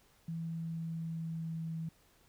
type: tone with pitch glide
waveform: sine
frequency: 164.81 to 162.45 Hz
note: E3 to E3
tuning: 0 to -25 cents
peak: -36 dBFS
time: 0.28-1.89 s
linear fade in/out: 5 ms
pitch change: -25 cents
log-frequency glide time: 0.39-1.76 s
effects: pink hiss -67 dBFS RMS until 2.28 s